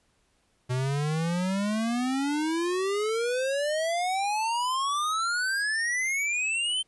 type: exponential sweep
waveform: square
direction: up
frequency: 123.9 to 3123 Hz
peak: -26 dBFS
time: 0.69-6.83 s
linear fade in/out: 20 ms
effects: pink hiss -69 dBFS RMS until 6.87 s + resampled to 24000 Hz